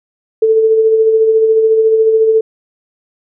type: tone with tremolo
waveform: sine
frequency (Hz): 442.5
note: A4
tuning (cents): +10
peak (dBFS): -5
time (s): 0.42-2.41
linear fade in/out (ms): 5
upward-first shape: sine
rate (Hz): 14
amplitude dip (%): 40
effects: none